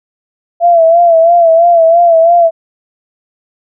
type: tone with vibrato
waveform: sine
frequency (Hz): 673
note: E5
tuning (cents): +36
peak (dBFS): -3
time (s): 0.6-2.51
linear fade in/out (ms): 50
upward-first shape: sine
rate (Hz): 3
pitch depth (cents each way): 60
effects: none